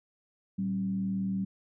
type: tone with frequency modulation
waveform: sine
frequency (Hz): 192.3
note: G3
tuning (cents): -33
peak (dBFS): -28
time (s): 0.58-1.45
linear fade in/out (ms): 10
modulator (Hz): 78.2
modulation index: 0.42
effects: none